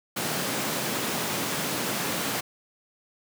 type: high-pass noise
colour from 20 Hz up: pink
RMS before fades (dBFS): -29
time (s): 0.16-2.41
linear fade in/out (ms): 10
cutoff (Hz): 140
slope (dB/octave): 24
effects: none